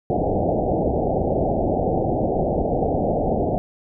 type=low-pass noise; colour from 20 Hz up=white; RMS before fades=-21 dBFS; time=0.1-3.58 s; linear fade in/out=0 ms; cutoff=780 Hz; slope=96 dB/octave; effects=none